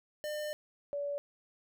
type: tone pair in turn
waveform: square / sine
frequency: 602 / 572.9 Hz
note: D5 / D5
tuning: +43 / -43 cents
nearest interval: minor second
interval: 86 cents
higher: first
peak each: -36 / -33 dBFS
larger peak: second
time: 0.24-0.53 / 0.93-1.18 s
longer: first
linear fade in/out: 0 ms
effects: none